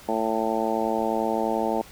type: harmonic tone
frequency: 111.5 Hz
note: A2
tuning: 23 cents sharp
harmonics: 2 / 3 / 4 / 5 / 6 / 7 / 8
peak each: -30 / -30 / -30 / -30 / -30 / -30 / -30 dBFS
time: 0.08-1.82 s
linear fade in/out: 10 ms
effects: pink hiss -47 dBFS RMS until 1.91 s